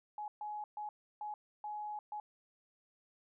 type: tone bursts at uneven times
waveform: sine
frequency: 841 Hz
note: G#5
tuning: 22 cents sharp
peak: -39 dBFS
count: 6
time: 0.18-0.28 / 0.41-0.64 / 0.77-0.89 / 1.21-1.34 / 1.64-1.99 / 2.12-2.2 s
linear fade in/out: 2 ms
effects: none